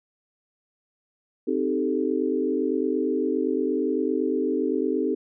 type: chord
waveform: sine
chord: A half-diminished seventh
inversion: first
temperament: equal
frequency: 261.6 / 311.1 / 392 / 440 Hz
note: C4 / Eb4 / G4 / A4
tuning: 0 / 0 / 0 / 0 cents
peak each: -27 / -27 / -27 / -28 dBFS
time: 1.47-5.15 s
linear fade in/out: 10 ms
effects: none